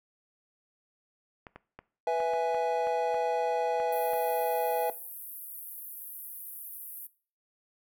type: clicks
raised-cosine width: 0.5 ms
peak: -29 dBFS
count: 10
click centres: 1.468 / 1.56 / 1.79 / 2.203 / 2.336 / 2.546 / 2.871 / 3.144 / 3.801 / 4.134 s
type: chord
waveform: triangle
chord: E major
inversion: second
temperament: equal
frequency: 493.9 / 659.3 / 830.6 Hz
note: B4 / E5 / G#5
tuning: 0 / 0 / 0 cents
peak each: -28 dBFS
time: 2.07-4.9 s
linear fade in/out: 2 ms
type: band-pass noise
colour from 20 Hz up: white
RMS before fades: -43 dBFS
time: 3.92-7.07 s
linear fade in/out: 5 ms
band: 11000 to 16000 Hz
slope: 48 dB/octave
effects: noise-tail reverb RT60 0.4 s tail -19 dB re dry